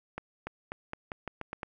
accelerating click train, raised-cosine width 0.5 ms, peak -21 dBFS, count 9, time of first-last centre 0.18-1.632 s, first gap 290 ms, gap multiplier 0.86, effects none

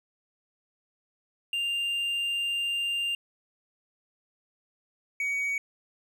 triangle tone pair in turn, 2794 / 2253 Hz, F7 / C#7, 0 / +28 cents, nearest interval major third, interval 372 cents, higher first, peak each -25 dBFS, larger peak neither, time 1.53-3.15 / 5.2-5.58 s, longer first, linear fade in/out 2 ms, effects none

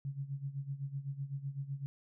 sine tone with tremolo, 138.59 Hz, C#3, in tune, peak -34 dBFS, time 0.05-1.86 s, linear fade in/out 0 ms, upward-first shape sine, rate 7.9 Hz, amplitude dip 80%, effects none

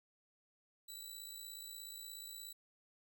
15% pulse tone with amplitude modulation, 3951 Hz, B7, in tune, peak -38 dBFS, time 0.88-2.53 s, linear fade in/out 10 ms, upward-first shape sine, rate 56.8 Hz, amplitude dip 55%, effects none

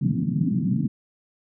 pink band-pass noise, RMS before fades -23 dBFS, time 0.01-0.88 s, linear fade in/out 10 ms, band 130 to 260 Hz, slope 48 dB/octave, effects none

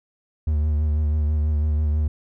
triangle tone with vibrato, 75.7 Hz, D#2, 47 cents flat, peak -16 dBFS, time 0.47-2.08 s, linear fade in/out 5 ms, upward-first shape sine, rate 6.1 Hz, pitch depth 37 cents each way, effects none

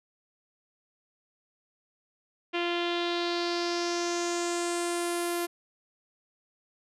sawtooth tone with low-pass filter sweep, 346.1 Hz, F4, 16 cents flat, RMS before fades -30 dBFS, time 2.53-5.47 s, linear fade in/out 20 ms, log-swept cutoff 2900 to 12000 Hz, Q 3.4, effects none

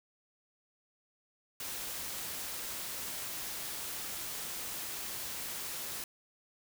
white noise, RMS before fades -40 dBFS, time 1.6-6.04 s, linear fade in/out 2 ms, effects none

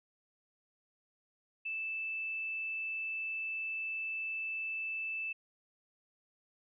sine tone, 2637 Hz, E7, in tune, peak -35 dBFS, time 1.65-5.33 s, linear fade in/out 10 ms, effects none

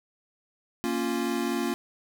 square chord, Bb minor, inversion none, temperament equal, 233.1 / 277.2 / 349.2 Hz, Bb3 / Db4 / F4, 0 / 0 / 0 cents, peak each -31 / -32 / -31 dBFS, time 0.84-1.74 s, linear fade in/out 0 ms, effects none

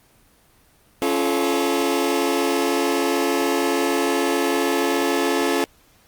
sawtooth chord, Db augmented, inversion none, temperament just, 277.2 / 346.5 / 433.1 Hz, Db4 / F4 / A4, 0 / -14 / -27 cents, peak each -19 dBFS, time 1.02-5.64 s, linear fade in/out 0 ms, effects pink hiss -56 dBFS RMS until 6.07 s + Opus 24 kbps

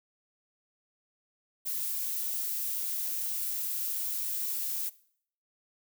violet noise, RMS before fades -33 dBFS, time 1.65-4.9 s, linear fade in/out 20 ms, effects noise-tail reverb RT60 0.6 s tail -20 dB re dry

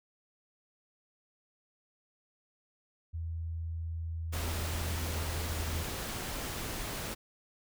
sine tone with pitch glide, 82.4 to 80.7 Hz, E2 to E2, 0 to -36 cents, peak -34 dBFS, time 3.13-5.84 s, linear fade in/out 20 ms, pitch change -36 cents, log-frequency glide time 3.98-5.67 s
pink noise, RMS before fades -38 dBFS, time 4.32-7.15 s, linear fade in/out 20 ms
effects none

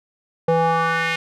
square tone with band-pass filter sweep, 164.9 Hz, E3, 1 cent sharp, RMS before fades -19 dBFS, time 0.48-1.16 s, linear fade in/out 5 ms, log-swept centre 560 to 2400 Hz, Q 2.3, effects none

